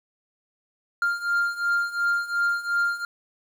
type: beating tone pair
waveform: triangle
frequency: 1396.9 / 1399.7 Hz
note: F6 / F6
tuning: 0 / +3 cents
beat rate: 2.8 Hz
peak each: -25 / -22 dBFS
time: 1.02-3.05 s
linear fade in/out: 2 ms
effects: 9-bit

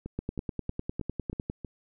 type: two click trains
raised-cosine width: 3 ms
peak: -24 / -18 dBFS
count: 6 / 14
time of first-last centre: 0.06-1.647 / 0.19-1.499 s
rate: 3.15 / 9.93 Hz
effects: none

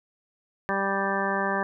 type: harmonic tone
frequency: 196.3 Hz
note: G3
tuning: 3 cents sharp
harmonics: 1 / 2 / 3 / 4 / 5 / 6 / 8 / 9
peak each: -32 / -32 / -32 / -32 / -32 / -32 / -32 / -32 dBFS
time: 0.69-1.63 s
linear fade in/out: 0 ms
effects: none

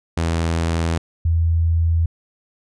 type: tone pair in turn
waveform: sawtooth / sine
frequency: 82.8 / 82.8 Hz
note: E2 / E2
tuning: +8 / +8 cents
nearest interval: unison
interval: 0 cents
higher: neither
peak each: -14 dBFS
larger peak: neither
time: 0.17-0.98 / 1.25-2.06 s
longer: neither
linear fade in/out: 5 ms
effects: resampled to 22050 Hz

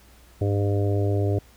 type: harmonic tone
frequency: 100.9 Hz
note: G#2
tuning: 49 cents flat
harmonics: 1 / 3 / 4 / 5 / 6 / 7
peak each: -21 / -30 / -28 / -34 / -33 / -38 dBFS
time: 0.41-1.39 s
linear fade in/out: 5 ms
effects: added 60 Hz sine -53 dBFS peak until 1.56 s + pink hiss -55 dBFS RMS until 1.56 s

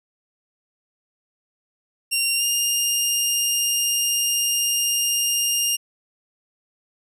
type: tone with pitch glide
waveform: 15% pulse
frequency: 2764 to 2816 Hz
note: F7 to F7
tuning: -19 to +14 cents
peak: -12 dBFS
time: 2.11-5.77 s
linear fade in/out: 20 ms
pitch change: +33 cents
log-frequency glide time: 2.37-2.43 s
effects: none

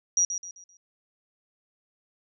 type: tone with echo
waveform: sine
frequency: 5760 Hz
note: F#8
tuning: 47 cents flat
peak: -19 dBFS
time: 0.17-0.25 s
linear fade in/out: 2 ms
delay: 130 ms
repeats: 4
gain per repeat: -9 dB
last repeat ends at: 0.77 s
effects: none

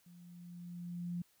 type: tone with level ramp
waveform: sine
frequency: 174.61 Hz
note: F3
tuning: in tune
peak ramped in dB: -55 to -35 dBFS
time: 0.06-1.22 s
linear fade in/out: 5 ms
effects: white hiss -71 dBFS RMS until 1.4 s

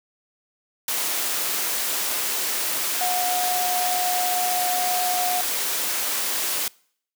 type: tone in noise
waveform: sine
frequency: 724 Hz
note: F#5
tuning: 38 cents flat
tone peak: -23 dBFS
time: 3.01-5.41 s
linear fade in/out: 2 ms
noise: white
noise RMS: -25 dBFS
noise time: 0.88-6.68 s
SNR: -1 dB
effects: noise-tail reverb RT60 0.6 s tail -25 dB re dry + high-pass 300 Hz 12 dB/octave

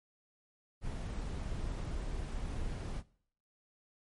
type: noise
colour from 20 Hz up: brown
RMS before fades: -38 dBFS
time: 0.81-3.03 s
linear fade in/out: 50 ms
effects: noise-tail reverb RT60 0.6 s tail -21 dB re dry + MP3 48 kbps

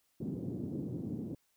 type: band-pass noise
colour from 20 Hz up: white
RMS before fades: -39 dBFS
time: 0.2-1.35 s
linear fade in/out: 5 ms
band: 110 to 310 Hz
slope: 24 dB/octave
effects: white hiss -75 dBFS RMS until 1.56 s

